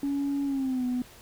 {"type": "tone with pitch glide", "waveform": "sine", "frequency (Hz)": [281, 248.9], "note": ["C#4", "B3"], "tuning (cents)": [24, 14], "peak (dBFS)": -24, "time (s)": [0.03, 1.02], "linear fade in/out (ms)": 2, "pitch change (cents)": -210, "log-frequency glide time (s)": [0.45, 0.85], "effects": ["tanh soft clip ceiling -23 dBFS", "pink hiss -51 dBFS RMS until 1.21 s"]}